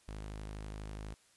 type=tone; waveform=sawtooth; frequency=52.2 Hz; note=G#1; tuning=10 cents sharp; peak=-38 dBFS; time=0.08-1.14 s; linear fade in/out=0 ms; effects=white hiss -67 dBFS RMS until 1.36 s + resampled to 24000 Hz